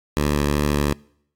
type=tone with vibrato; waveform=10% pulse; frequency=73 Hz; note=D2; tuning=10 cents flat; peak=-10 dBFS; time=0.17-0.93 s; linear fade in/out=0 ms; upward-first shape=sine; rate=2.7 Hz; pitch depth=14 cents each way; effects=noise-tail reverb RT60 0.7 s tail -26 dB re dry + AAC 64 kbps